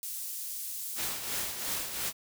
pink high-pass noise, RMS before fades -38 dBFS, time 0.03-0.99 s, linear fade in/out 0 ms, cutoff 8900 Hz, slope 12 dB/octave
white noise with tremolo, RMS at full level -32 dBFS, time 0.95-2.13 s, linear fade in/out 50 ms, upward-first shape triangle, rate 2.9 Hz, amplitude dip 60%
effects none

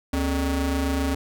40% pulse ring-modulated tone, 170.9 Hz, F3, 37 cents flat, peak -18 dBFS, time 0.13-1.15 s, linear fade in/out 5 ms, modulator 99.2 Hz, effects none

